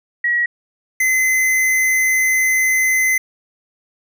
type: tone pair in turn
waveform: sine / square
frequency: 1913 / 2046 Hz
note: A#6 / C7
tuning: +44 / -39 cents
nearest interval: minor second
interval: 117 cents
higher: second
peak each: -14 dBFS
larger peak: neither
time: 0.24-0.46 / 1-3.18 s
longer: second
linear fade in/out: 5 ms
effects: none